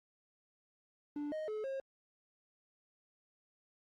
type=tone with pitch steps; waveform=triangle; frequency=293.1 / 622 / 429.5 / 538 Hz; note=D4 / D#5 / A4 / C5; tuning=-3 / -1 / -42 / +48 cents; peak=-35 dBFS; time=1.16-1.8 s; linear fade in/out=2 ms; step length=160 ms; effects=Opus 24 kbps